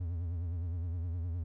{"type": "tone with vibrato", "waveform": "triangle", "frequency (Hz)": 85.5, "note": "F2", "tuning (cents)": -36, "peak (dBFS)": -31, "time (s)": [0, 1.44], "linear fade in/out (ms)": 10, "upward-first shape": "triangle", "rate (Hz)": 9.7, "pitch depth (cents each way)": 120, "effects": []}